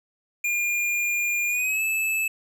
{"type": "tone with pitch glide", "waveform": "square", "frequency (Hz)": [2412, 2615], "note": ["D7", "E7"], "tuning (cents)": [46, -15], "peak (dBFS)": -23, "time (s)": [0.44, 2.28], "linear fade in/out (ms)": 5, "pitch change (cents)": 139, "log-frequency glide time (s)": [1.48, 1.82], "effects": []}